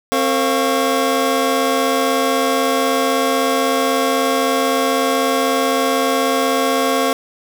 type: tone cluster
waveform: square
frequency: 265.4 / 456.9 / 533 / 696 / 1102 Hz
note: C4 / A#4 / C5 / F5 / C#6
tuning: +25 / -35 / +32 / -6 / -11 cents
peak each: -22 dBFS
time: 0.12-7.13 s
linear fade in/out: 0 ms
effects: none